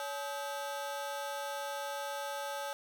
30% pulse ring-modulated tone, 711 Hz, F5, 31 cents sharp, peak -31 dBFS, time 0-2.73 s, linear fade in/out 0 ms, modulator 148 Hz, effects none

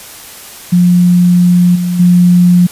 sine tone with level steps, 177.3 Hz, F3, 26 cents sharp, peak -4 / -11 / -3 dBFS, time 0.72-2.67 s, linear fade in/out 10 ms, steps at 1.75 / 1.99 s, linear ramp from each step 10 ms, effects white hiss -31 dBFS RMS until 2.71 s + resampled to 32000 Hz

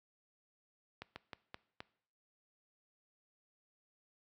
slowing click train, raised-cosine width 0.3 ms, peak -28 dBFS, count 5, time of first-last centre 1.02-1.805 s, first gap 140 ms, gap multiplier 1.23, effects noise-tail reverb RT60 0.6 s tail -20 dB re dry + high-pass 60 Hz 12 dB/octave

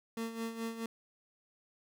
30% pulse tone with tremolo, 227.5 Hz, A#3, 42 cents flat, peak -32 dBFS, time 0.17-0.86 s, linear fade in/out 2 ms, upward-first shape sine, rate 4.7 Hz, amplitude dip 65%, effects none

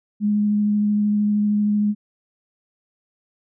sine tone with vibrato, 208.2 Hz, G#3, 5 cents sharp, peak -16 dBFS, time 0.2-1.95 s, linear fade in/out 50 ms, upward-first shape sine, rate 13 Hz, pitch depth 10 cents each way, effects none

